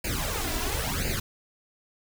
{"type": "noise with flanger", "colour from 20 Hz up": "pink", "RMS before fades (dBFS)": -29, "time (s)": [0.04, 1.2], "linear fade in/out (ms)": 5, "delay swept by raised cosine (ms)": [0.43, 3.03], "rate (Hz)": 0.97, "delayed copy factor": 0.9, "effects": []}